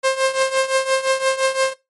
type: tone with tremolo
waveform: sawtooth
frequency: 530 Hz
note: C5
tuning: 22 cents sharp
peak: -9 dBFS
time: 0.03-1.74 s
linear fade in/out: 20 ms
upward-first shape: triangle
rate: 5.8 Hz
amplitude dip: 85%
effects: noise-tail reverb RT60 0.2 s tail -17 dB re dry + MP3 48 kbps